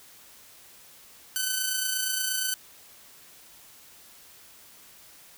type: tone with amplitude modulation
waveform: 5% pulse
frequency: 1518 Hz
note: F#6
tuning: 44 cents sharp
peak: -13 dBFS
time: 1.36-2.54 s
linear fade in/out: 0 ms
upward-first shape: sine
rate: 28.5 Hz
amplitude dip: 40%
effects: white hiss -52 dBFS RMS until 5.37 s